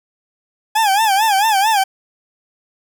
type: tone with vibrato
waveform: 40% pulse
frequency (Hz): 830.6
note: G#5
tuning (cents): 0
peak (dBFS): -11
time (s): 0.75-1.84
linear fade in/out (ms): 10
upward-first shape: sine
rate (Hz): 4.5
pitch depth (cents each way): 140
effects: none